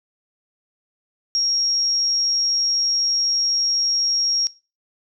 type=tone; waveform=sine; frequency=5588 Hz; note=F8; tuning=in tune; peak=-17 dBFS; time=1.35-4.47 s; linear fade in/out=0 ms; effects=noise-tail reverb RT60 0.3 s tail -20 dB re dry